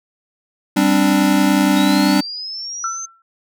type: chord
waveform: square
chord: G suspended fourth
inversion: none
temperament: equal with one note detuned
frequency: 196 / 263.1 / 293.7 Hz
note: G3 / C4 / D4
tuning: 0 / +10 / 0 cents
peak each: -17 / -19 / -16 dBFS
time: 0.76-2.21 s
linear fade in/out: 10 ms
type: linear sweep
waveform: sine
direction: up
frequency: 3729 to 6300 Hz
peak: -25 dBFS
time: 1.76-3.06 s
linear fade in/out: 10 ms
type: tone with exponential decay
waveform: sine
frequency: 1346 Hz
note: E6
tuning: 36 cents sharp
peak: -17 dBFS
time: 2.84-3.22 s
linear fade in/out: 2 ms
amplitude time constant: 82 ms
effects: none